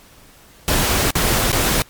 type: noise with dropouts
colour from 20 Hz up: pink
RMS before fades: -17 dBFS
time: 0.68-1.82 s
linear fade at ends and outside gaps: 0 ms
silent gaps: 1.106-1.154 / 1.518-1.528 s
effects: pink hiss -47 dBFS RMS until 1.89 s + MP3 96 kbps